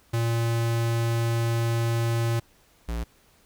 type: tone pair in turn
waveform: square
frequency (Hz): 115.9 / 57.77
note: A#2 / A#1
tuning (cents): -10 / -15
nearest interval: octave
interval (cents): 1205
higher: first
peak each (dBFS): -23 / -28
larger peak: first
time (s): 0.13-2.4 / 2.88-3.04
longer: first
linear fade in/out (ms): 10
effects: pink hiss -60 dBFS RMS until 3.45 s